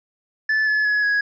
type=tone with pitch steps; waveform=triangle; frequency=1742 / 1716 / 1690.5 / 1665.3 Hz; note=A6 / A6 / G#6 / G#6; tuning=-18 / -44 / +30 / +4 cents; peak=-15 dBFS; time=0.49-1.21 s; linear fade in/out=5 ms; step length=180 ms; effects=resampled to 16000 Hz